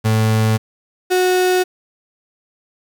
35% pulse tone pair in turn, 110 / 366.6 Hz, A2 / F#4, 0 / -16 cents, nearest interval octave + major sixth, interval 2084 cents, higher second, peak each -11 dBFS, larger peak neither, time 0.04-0.58 / 1.1-1.64 s, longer neither, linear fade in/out 20 ms, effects 8-bit

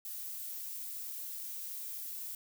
violet noise, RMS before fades -42 dBFS, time 0.05-2.35 s, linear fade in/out 2 ms, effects none

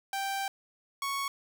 sawtooth tone pair in turn, 784 / 1108.7 Hz, G5 / C#6, 0 / 0 cents, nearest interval tritone, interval 600 cents, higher second, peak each -27 dBFS, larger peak neither, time 0.13-0.48 / 1.02-1.28 s, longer first, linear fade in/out 2 ms, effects none

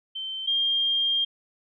sine tone pair in turn, 3100 / 3207 Hz, G7 / G7, -20 / +39 cents, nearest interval minor second, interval 59 cents, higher second, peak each -30 / -21 dBFS, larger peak second, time 0.15-0.47 / 0.47-1.25 s, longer second, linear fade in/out 10 ms, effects none

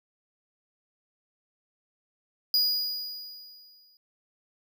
square tone with exponential decay, 4906 Hz, D#8, 25 cents flat, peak -20 dBFS, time 2.54-3.97 s, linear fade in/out 1 ms, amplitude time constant 310 ms, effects none

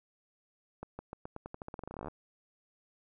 accelerating click train, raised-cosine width 1 ms, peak -27 dBFS, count 23, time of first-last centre 0.83-2.083 s, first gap 160 ms, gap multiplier 0.88, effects none

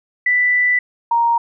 sine tone pair in turn, 1980 / 934.4 Hz, B6 / A#5, +4 / +4 cents, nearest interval octave + minor second, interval 1300 cents, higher first, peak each -12 dBFS, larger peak neither, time 0.26-0.79 / 1.11-1.38 s, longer first, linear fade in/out 5 ms, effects none

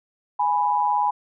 sine tone pair together, 830.6 / 987.8 Hz, G#5 / B5, 0 / 0 cents, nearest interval minor third, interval 300 cents, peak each -21 dBFS, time 0.39-1.11 s, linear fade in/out 10 ms, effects none

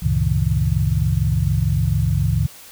sine tone cluster, 67.8 / 94.6 / 114.6 / 134.4 / 158.6 Hz, C#2 / F#2 / A#2 / C3 / D#3, -38 / +39 / -29 / +47 / +33 cents, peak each -22 dBFS, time 0.02-2.47 s, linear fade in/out 10 ms, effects white hiss -42 dBFS RMS until 2.71 s

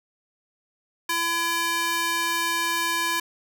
square tone with high-pass filter, 337.2 Hz, E4, 39 cents sharp, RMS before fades -25 dBFS, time 1.09-3.2 s, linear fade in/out 5 ms, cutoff 1200 Hz, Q 0.96, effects none

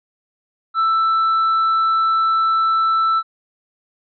triangle tone, 1325 Hz, E6, 9 cents sharp, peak -12 dBFS, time 0.74-3.23 s, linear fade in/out 50 ms, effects resampled to 11025 Hz

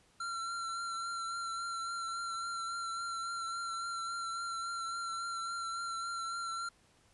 square tone with vibrato, 1364 Hz, F6, 41 cents flat, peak -37 dBFS, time 0.2-6.69 s, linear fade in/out 5 ms, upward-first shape triangle, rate 3.6 Hz, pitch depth 26 cents each way, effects pink hiss -67 dBFS RMS until 7.13 s + resampled to 24000 Hz

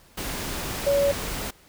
sine tone in noise, 564 Hz, C#5, 30 cents sharp, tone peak -18 dBFS, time 0.86-1.12 s, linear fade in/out 10 ms, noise pink, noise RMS -31 dBFS, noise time 0.17-1.51 s, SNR +10 dB, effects pink hiss -55 dBFS RMS until 1.68 s

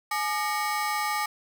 30% pulse ring-modulated tone, 1026 Hz, C6, 34 cents flat, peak -20 dBFS, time 0.11-1.26 s, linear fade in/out 5 ms, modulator 183 Hz, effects none

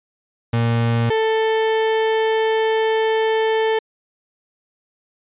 35% pulse tone pair in turn, 116.54 / 442.2 Hz, A#2 / A4, 0 / +9 cents, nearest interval octave + major seventh, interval 2309 cents, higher second, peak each -14 dBFS, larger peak neither, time 0.53-1.1 / 1.1-3.79 s, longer second, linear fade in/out 5 ms, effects resampled to 8000 Hz

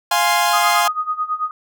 sawtooth chord, F minor, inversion none, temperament equal, 698.5 / 830.6 / 1046.5 Hz, F5 / Ab5 / C6, 0 / 0 / 0 cents, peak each -15 dBFS, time 0.11-0.88 s, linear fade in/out 5 ms
sine tone with tremolo, 1244.5 Hz, D#6, in tune, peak -16 dBFS, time 0.53-1.51 s, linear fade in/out 2 ms, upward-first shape sine, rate 9.1 Hz, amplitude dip 85%
effects none

